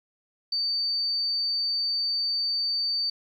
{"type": "tone", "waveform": "sine", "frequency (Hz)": 4590, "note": "D8", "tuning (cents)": -40, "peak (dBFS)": -24, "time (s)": [0.52, 3.1], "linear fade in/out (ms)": 5, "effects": ["10-bit"]}